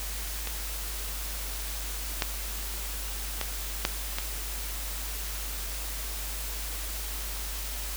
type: clicks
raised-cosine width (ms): 0.2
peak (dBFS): -16 / -8 / -11 / -6 / -13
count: 5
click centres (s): 0.473 / 2.222 / 3.413 / 3.851 / 4.185
effects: added 50 Hz sine -35 dBFS peak until 7.96 s + white hiss -37 dBFS RMS until 7.96 s